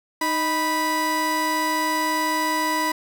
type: tone pair together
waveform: 30% pulse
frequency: 310.4 / 985.5 Hz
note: D#4 / B5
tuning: -4 / -4 cents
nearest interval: octave + minor sixth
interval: 2000 cents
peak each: -24 / -19 dBFS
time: 0.21-2.92 s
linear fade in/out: 5 ms
effects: none